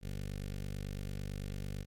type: tone with notch filter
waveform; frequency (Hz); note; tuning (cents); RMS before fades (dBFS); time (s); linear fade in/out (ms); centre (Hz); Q
15% pulse; 49; G1; 0; -40; 0.01-1.86; 50; 970; 0.66
effects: MP3 64 kbps